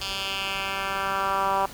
10% pulse tone with band-pass filter sweep, 194.7 Hz, G3, 12 cents flat, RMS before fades -27 dBFS, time 0.01-1.66 s, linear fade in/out 5 ms, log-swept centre 4000 to 930 Hz, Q 2, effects pink hiss -42 dBFS RMS until 1.73 s

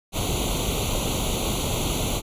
pink noise with comb filter, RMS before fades -25 dBFS, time 0.12-2.22 s, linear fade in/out 50 ms, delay 0.29 ms, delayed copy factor +1, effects resampled to 32000 Hz

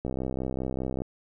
click train, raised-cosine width 2 ms, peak -18 dBFS, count 64, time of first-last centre 0.05-1.019 s, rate 65 Hz, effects none

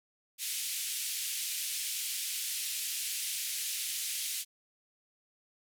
white band-pass noise, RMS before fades -36 dBFS, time 0.38-4.45 s, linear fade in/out 50 ms, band 2300 to 13000 Hz, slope 24 dB/octave, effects none

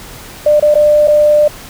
sine tone with dropouts, 597 Hz, D5, 28 cents sharp, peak -5 dBFS, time 0.46-1.48 s, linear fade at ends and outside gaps 5 ms, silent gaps 0.598-0.624 / 0.743-0.753 / 1.075-1.08 s, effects pink hiss -32 dBFS RMS until 1.69 s

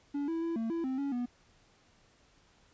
triangle tone with pitch steps, 285.6 / 329.2 / 333.5 / 226 / 334 / 261.5 / 280.1 / 244 Hz, D4 / E4 / E4 / A3 / E4 / C4 / C#4 / B3, -48 / -2 / +20 / +47 / +23 / -1 / +18 / -21 cents, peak -29 dBFS, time 0.14-1.26 s, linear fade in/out 10 ms, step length 140 ms, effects pink hiss -65 dBFS RMS until 2.73 s + resampled to 16000 Hz

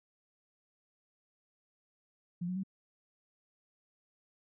sine tone with pitch steps, 174.61 / 182.76 / 191.3 Hz, F3 / F#3 / G3, 0 / -21 / -42 cents, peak -33 dBFS, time 2.41-2.635 s, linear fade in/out 10 ms, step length 75 ms, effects none

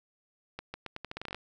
accelerating click train, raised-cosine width 0.3 ms, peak -22 dBFS, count 13, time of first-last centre 0.59-1.346 s, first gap 150 ms, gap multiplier 0.82, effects none

